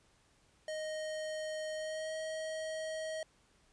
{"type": "tone with pitch glide", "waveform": "square", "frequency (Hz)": [622.3, 632.8], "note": ["D#5", "D#5"], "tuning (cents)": [0, 29], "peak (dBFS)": -38, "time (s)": [0.68, 3.23], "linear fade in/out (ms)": 2, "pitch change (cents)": 29, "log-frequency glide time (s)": [1.75, 2.14], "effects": ["pink hiss -69 dBFS RMS until 3.72 s", "resampled to 22050 Hz"]}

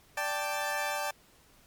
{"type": "chord", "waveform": "20% pulse", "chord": "D suspended fourth", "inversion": "none", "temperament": "equal", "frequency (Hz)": [587.3, 784, 880], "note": ["D5", "G5", "A5"], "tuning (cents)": [0, 0, 0], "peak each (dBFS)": -30, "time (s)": [0.17, 1.11], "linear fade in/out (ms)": 5, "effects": ["pink hiss -61 dBFS RMS until 1.66 s", "MP3 96 kbps"]}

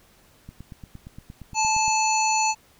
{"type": "click train", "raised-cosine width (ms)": 5, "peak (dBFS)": -27, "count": 13, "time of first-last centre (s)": [0.49, 1.88], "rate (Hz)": 8.63}
{"type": "harmonic tone", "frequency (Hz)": 872, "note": "A5", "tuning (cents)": -16, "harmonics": [1, 3, 5, 7, 8], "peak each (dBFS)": [-21, -27, -31, -30, -28], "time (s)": [1.54, 2.55], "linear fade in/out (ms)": 50}
{"effects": ["pink hiss -57 dBFS RMS until 2.79 s"]}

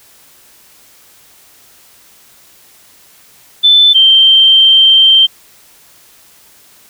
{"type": "tone pair in turn", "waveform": "sine", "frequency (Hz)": [3520, 3138], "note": ["A7", "G7"], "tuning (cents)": [0, 1], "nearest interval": "major second", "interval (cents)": 199, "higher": "first", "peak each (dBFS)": -3, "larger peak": "neither", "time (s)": [[3.63, 3.94], [3.94, 5.27]], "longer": "second", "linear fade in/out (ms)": 20, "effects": ["white hiss -44 dBFS RMS until 6.89 s"]}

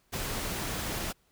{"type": "noise", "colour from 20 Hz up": "pink", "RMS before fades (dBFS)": -34, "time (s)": [0.12, 1.13], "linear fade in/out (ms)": 20, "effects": ["pink hiss -69 dBFS RMS until 1.31 s"]}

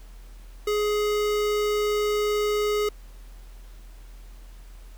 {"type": "tone with notch filter", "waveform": "square", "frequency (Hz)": 418.7, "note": "G#4", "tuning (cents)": 14, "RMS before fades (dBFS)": -24, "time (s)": [0.67, 2.89], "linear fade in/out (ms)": 5, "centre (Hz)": 10000, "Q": 2, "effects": ["added 41 Hz sine -41 dBFS peak until 4.97 s", "pink hiss -56 dBFS RMS until 4.97 s"]}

